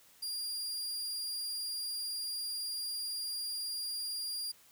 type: tone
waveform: sawtooth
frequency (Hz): 4806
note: D8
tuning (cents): +39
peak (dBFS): -33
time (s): 0.22-4.52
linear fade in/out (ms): 10
effects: white hiss -62 dBFS RMS until 4.71 s